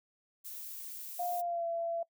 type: noise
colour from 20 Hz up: violet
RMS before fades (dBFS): -44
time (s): 0.44-1.42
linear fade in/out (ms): 20
type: tone with pitch glide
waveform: sine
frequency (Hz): 707 to 673.9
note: F5 to E5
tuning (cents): +21 to +38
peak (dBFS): -32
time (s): 1.19-2.03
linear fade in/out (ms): 5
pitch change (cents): -83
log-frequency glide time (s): 1.34-1.66
effects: noise-tail reverb RT60 0.1 s tail -22 dB re dry